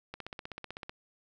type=click train; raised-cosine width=0.3 ms; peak=-24 dBFS; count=13; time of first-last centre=0.14-0.895 s; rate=15.9 Hz; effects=none